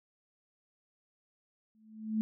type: tone with exponential growth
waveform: sine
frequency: 218 Hz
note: A3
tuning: 16 cents flat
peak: -25 dBFS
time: 1.75-2.21 s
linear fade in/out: 0 ms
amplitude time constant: 100 ms
effects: none